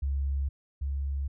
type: tone pair in turn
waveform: sine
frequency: 69 / 69.37 Hz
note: C#2 / C#2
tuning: -7 / +2 cents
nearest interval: unison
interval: 9 cents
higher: second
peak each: -26 / -28 dBFS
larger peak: first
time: 0.02-0.49 / 0.81-1.28 s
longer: neither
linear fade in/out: 10 ms
effects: none